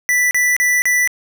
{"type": "tone bursts", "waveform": "square", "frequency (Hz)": 1975.5, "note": "B6", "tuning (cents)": 0, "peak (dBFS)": -13, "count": 4, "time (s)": [0.09, 1.075], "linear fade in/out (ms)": 0, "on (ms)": 220, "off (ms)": 35, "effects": []}